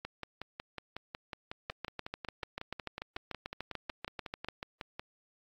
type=two click trains; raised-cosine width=0.3 ms; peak=-21 / -23 dBFS; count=20 / 28; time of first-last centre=1.7-4.486 / 0.05-4.995 s; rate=6.82 / 5.46 Hz; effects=AAC 48 kbps